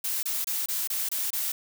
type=noise bursts; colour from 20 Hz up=blue; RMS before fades=-29 dBFS; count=7; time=0.04-1.52 s; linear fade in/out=5 ms; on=190 ms; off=25 ms; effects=none